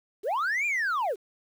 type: linear two-way sweep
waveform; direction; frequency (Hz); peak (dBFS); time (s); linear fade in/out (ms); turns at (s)
sine; up then down; 345.3 to 2450 to 345.3; -22; 0.23-1.16; 50; 0.66
effects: tanh soft clip ceiling -24 dBFS + 9-bit